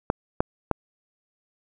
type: clicks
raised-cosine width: 1 ms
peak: -6 dBFS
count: 3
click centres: 0.101 / 0.405 / 0.713 s
effects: none